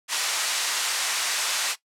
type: band-pass noise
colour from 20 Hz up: white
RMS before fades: -26 dBFS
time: 0.08-1.76 s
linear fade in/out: 50 ms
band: 840 to 7700 Hz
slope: 12 dB/octave
effects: noise-tail reverb RT60 0.1 s tail -17 dB re dry + low-pass 12000 Hz 12 dB/octave